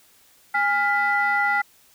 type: tone cluster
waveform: sine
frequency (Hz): 819 / 1402 / 1989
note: G#5 / F6 / B6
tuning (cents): -24 / +6 / +12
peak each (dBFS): -22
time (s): 0.54-1.62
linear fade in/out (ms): 10
effects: tanh soft clip ceiling -11 dBFS + white hiss -56 dBFS RMS until 1.94 s